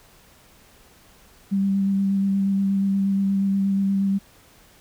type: tone with vibrato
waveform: sine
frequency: 196 Hz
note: G3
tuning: in tune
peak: -18 dBFS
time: 1.51-4.19 s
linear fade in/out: 20 ms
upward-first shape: square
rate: 8.4 Hz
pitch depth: 11 cents each way
effects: pink hiss -53 dBFS RMS until 4.8 s